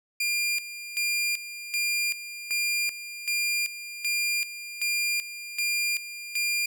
sawtooth tone with tremolo, 2400 Hz, D7, 37 cents sharp, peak -21 dBFS, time 0.2-6.66 s, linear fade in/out 5 ms, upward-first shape square, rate 1.3 Hz, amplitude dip 75%, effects none

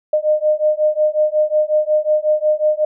sine beating tone pair, 608 / 613.5 Hz, D#5 / D#5, -40 / -25 cents, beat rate 5.5 Hz, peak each -16 dBFS, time 0.13-2.85 s, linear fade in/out 5 ms, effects none

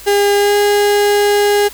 35% pulse tone with pitch glide, 405.3 to 410.2 Hz, G#4 to G#4, -42 to -21 cents, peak -8 dBFS, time 0.06-1.69 s, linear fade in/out 20 ms, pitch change +21 cents, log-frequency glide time 0.36-0.56 s, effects added 50 Hz sine -42 dBFS peak until 1.73 s + white hiss -35 dBFS RMS until 1.73 s

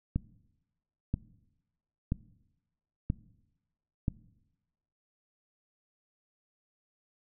click train, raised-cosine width 5 ms, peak -16 dBFS, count 5, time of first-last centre 0.16-4.082 s, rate 1.02 Hz, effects noise-tail reverb RT60 1.0 s tail -20 dB re dry

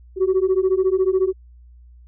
sine beating tone pair, 370 / 384 Hz, F#4 / G4, 0 / -36 cents, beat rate 14 Hz, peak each -17 dBFS, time 0.16-1.33 s, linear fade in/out 50 ms, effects tanh soft clip ceiling -11 dBFS + added 60 Hz sine -43 dBFS peak until 2.07 s

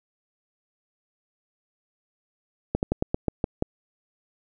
slowing click train, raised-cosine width 2 ms, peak -9 dBFS, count 8, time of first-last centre 2.75-3.624 s, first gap 79 ms, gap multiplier 1.15, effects none

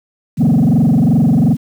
sine tone with frequency modulation, 196 Hz, G3, in tune, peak -5 dBFS, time 0.37-1.57 s, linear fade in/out 50 ms, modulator 22.7 Hz, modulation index 2.8, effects tanh soft clip ceiling -7 dBFS + 7-bit

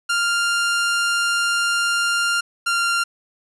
sawtooth tone pair in turn, 1396.9 / 1388.1 Hz, F6 / F6, 0 / -11 cents, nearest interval unison, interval 11 cents, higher first, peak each -14 dBFS, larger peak neither, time 0.09-2.41 / 2.66-3.04 s, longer first, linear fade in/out 10 ms, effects resampled to 24000 Hz + 8-bit

